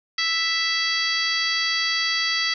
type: harmonic tone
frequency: 659.3 Hz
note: E5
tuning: in tune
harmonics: 2 / 3 / 4 / 5 / 6 / 7 / 8 / 9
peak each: -32 / -25 / -33 / -28 / -32 / -25 / -36 / -37 dBFS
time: 0.18-2.54 s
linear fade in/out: 5 ms
effects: none